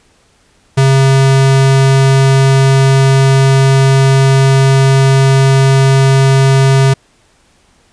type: tone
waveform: square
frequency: 134.8 Hz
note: C#3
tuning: 48 cents flat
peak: -6 dBFS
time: 0.77-6.94 s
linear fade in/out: 10 ms
effects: pink hiss -51 dBFS RMS until 7.92 s + resampled to 22050 Hz